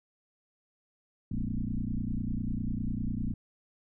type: tone with frequency modulation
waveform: sine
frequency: 117.3 Hz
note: A#2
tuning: 11 cents sharp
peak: -29 dBFS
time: 1.31-3.34 s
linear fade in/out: 5 ms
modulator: 30 Hz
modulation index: 4.6
effects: none